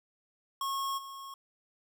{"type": "tone with level steps", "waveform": "square", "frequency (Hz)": 1091, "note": "C#6", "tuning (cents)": -28, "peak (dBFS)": [-32, -43], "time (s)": [0.61, 1.34], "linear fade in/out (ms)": 2, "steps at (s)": 0.97, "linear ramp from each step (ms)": 20, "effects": []}